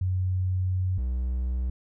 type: tone pair in turn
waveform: sine / triangle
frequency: 92.5 / 62.64 Hz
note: F#2 / B1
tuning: 0 / +25 cents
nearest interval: perfect fifth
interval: 675 cents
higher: first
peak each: -23 dBFS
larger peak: neither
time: 0.01-0.98 / 0.98-1.7 s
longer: first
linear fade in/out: 5 ms
effects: none